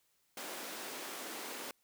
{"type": "high-pass noise", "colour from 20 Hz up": "pink", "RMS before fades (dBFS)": -44, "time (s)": [0.37, 1.71], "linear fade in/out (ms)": 2, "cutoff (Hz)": 270, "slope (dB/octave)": 24, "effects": ["white hiss -75 dBFS RMS until 1.83 s"]}